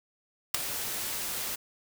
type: noise with ADSR envelope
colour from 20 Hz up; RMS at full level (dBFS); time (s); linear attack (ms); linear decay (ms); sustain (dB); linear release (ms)
white; -22; 0.54-1.56; 7; 6; -12; 13
effects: none